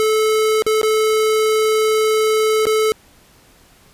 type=tone with dropouts; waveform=square; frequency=434.6 Hz; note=A4; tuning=21 cents flat; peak=-14 dBFS; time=0-2.92 s; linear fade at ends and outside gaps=0 ms; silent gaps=0.622-0.665 / 0.815-0.831 / 2.655-2.668 s; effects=pink hiss -50 dBFS RMS until 3.93 s + resampled to 32000 Hz